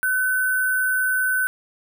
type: tone with sample-and-hold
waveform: sine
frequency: 1510 Hz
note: F#6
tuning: 35 cents sharp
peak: -18 dBFS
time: 0.03-1.47 s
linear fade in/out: 0 ms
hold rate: 11025 Hz
effects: none